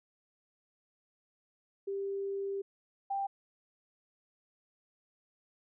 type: tone pair in turn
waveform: sine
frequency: 394.7 / 789.4 Hz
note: G4 / G5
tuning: +12 / +12 cents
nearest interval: octave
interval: 1200 cents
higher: second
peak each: -33 / -31 dBFS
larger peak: second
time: 1.87-2.62 / 3.1-3.27 s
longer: first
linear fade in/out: 10 ms
effects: none